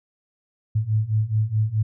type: beating tone pair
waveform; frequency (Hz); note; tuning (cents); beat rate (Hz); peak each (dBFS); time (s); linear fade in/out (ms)
sine; 106 / 110.7; G#2 / A2; +36 / +11; 4.7; -23 / -21; 0.75-1.83; 10
effects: none